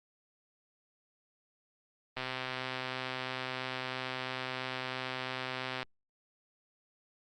click train, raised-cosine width 0.3 ms, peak -20 dBFS, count 473, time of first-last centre 2.17-5.829 s, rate 129 Hz, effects Opus 24 kbps

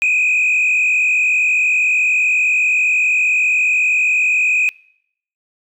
sine tone with frequency modulation, 2489 Hz, D#7, in tune, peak -10 dBFS, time 0.02-4.69 s, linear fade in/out 0 ms, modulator 47.6 Hz, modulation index 1.5, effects noise-tail reverb RT60 0.7 s tail -25 dB re dry + tanh soft clip ceiling -10 dBFS

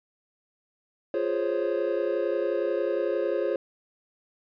triangle chord, Db major seventh, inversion first, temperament equal, 349.2 / 415.3 / 523.3 / 554.4 Hz, F4 / Ab4 / C5 / Db5, 0 / 0 / 0 / 0 cents, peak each -28 dBFS, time 1.14-3.56 s, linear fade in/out 2 ms, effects resampled to 11025 Hz

